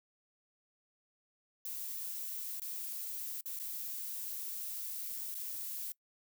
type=noise with dropouts; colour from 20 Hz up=violet; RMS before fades=-41 dBFS; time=1.65-5.92 s; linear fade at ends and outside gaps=2 ms; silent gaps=2.598-2.617 / 3.409-3.457 / 3.591-3.597 / 5.344-5.351 s; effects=noise-tail reverb RT60 0.1 s tail -22 dB re dry